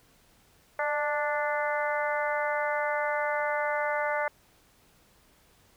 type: harmonic tone with a mistuned harmonic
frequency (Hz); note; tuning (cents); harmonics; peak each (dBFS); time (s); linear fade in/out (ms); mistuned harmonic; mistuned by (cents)
293.5; D4; -1; 2 / 3 / 4 / 5 / 6 / 7; -30 / -32 / -36 / -34 / -36 / -36; 0.79-4.28; 2; 2; +26
effects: pink hiss -62 dBFS RMS until 5.76 s